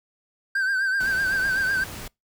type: tone with vibrato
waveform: triangle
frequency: 1558 Hz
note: G6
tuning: 11 cents flat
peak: -19 dBFS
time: 0.55-1.84 s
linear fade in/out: 5 ms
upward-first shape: triangle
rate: 7.9 Hz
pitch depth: 71 cents each way
type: noise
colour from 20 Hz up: pink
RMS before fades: -37 dBFS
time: 1-2.08 s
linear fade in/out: 5 ms
effects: noise-tail reverb RT60 0.2 s tail -26 dB re dry